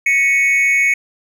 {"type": "tone with amplitude modulation", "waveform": "triangle", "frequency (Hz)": 2217, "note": "C#7", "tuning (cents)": 0, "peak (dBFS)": -6, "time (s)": [0.06, 0.94], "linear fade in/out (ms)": 5, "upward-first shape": "sine", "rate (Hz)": 289, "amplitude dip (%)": 75, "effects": []}